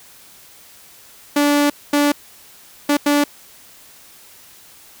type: tone bursts at uneven times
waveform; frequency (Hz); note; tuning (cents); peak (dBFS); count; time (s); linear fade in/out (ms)
sawtooth; 290; D4; -22; -9; 4; 1.36-1.7 / 1.93-2.12 / 2.89-2.97 / 3.06-3.24; 5
effects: white hiss -45 dBFS RMS until 5 s